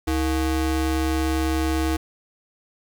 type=ring-modulated tone; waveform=square; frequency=196 Hz; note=G3; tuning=in tune; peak=-18 dBFS; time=0.07-1.97 s; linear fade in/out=10 ms; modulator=125 Hz; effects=8-bit